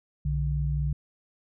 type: tone pair together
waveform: sine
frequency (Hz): 61.74 / 146.34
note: B1 / D3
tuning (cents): 0 / -6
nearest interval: octave + minor third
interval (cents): 1494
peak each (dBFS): -27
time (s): 0.25-0.93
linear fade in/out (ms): 5
effects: none